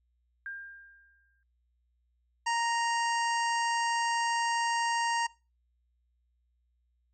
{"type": "tone with exponential decay", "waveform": "sine", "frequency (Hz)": 1600, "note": "G6", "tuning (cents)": 35, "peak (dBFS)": -35, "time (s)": [0.46, 1.43], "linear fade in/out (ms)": 1, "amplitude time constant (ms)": 210}
{"type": "harmonic tone", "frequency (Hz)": 932.3, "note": "A#5", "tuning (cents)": 0, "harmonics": [1, 2, 3, 5, 6, 7, 8, 9], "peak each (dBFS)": [-28, -34, -38, -42, -44, -45, -46, -47], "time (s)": [2.46, 5.27], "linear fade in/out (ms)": 10}
{"effects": ["noise-tail reverb RT60 0.3 s tail -22 dB re dry", "added 60 Hz sine -70 dBFS peak until 7.13 s"]}